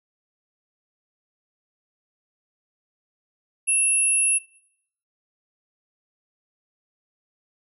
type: tone pair together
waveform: sine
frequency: 2675 / 10700 Hz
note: E7 / E9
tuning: +25 / +25 cents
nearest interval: 2 octaves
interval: 2400 cents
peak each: -26 / -18 dBFS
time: 3.67-4.39 s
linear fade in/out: 20 ms
effects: noise-tail reverb RT60 0.7 s tail -22 dB re dry